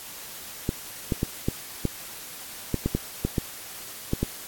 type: clicks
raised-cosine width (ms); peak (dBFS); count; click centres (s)
3; -10; 12; 0.691 / 1.122 / 1.231 / 1.485 / 1.853 / 2.743 / 2.86 / 2.95 / 3.25 / 3.382 / 4.134 / 4.23
effects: white hiss -40 dBFS RMS until 4.47 s + AAC 64 kbps